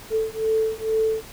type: beating tone pair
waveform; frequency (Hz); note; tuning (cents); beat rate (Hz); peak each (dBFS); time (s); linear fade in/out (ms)
sine; 440 / 442.2; A4 / A4; 0 / +9; 2.2; -23; 0.1-1.24; 50
effects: pink hiss -42 dBFS RMS until 1.32 s